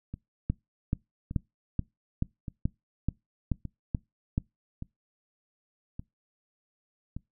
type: two click trains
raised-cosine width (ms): 5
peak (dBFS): -24 / -14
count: 7 / 10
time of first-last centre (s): 0.14-7.166 / 0.5-4.379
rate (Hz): 0.854 / 2.32
effects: noise-tail reverb RT60 0.2 s tail -24 dB re dry